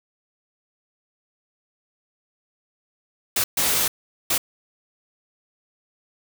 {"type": "noise bursts at uneven times", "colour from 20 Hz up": "white", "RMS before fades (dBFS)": -21, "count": 3, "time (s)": [[3.36, 3.44], [3.57, 3.88], [4.3, 4.38]], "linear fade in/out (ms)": 5, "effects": []}